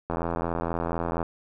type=click train; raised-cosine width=1 ms; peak=-14 dBFS; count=96; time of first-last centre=0.1-1.228 s; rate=84.2 Hz; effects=none